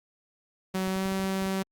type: tone with pitch glide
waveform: sawtooth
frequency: 188.3 to 191.7 Hz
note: F#3 to G3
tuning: +31 to -38 cents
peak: -23 dBFS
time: 0.74-1.63 s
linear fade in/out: 10 ms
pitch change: +31 cents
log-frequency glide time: 0.88-1.06 s
type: clicks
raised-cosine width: 5 ms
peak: -32 dBFS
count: 8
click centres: 0.877 / 0.962 / 1.058 / 1.122 / 1.197 / 1.242 / 1.422 / 1.462 s
effects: Opus 48 kbps